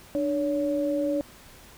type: tone pair together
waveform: sine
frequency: 297.7 / 565.6 Hz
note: D4 / C#5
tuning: +24 / +35 cents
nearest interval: major seventh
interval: 1111 cents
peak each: -26 dBFS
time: 0.15-1.21 s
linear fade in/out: 0 ms
effects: pink hiss -50 dBFS RMS until 1.77 s